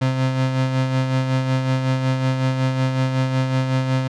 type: tone with tremolo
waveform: 35% pulse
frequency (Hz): 130.81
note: C3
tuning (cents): 0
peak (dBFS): -14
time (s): 0.01-4.08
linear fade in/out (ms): 10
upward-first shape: sine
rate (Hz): 5.4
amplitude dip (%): 45
effects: low-pass 5000 Hz 12 dB/octave